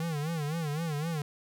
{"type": "tone with vibrato", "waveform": "square", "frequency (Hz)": 156.3, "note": "D#3", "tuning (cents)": 8, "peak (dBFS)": -31, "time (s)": [0, 1.22], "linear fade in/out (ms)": 2, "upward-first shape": "sine", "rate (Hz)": 3.9, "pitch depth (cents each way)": 140, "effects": []}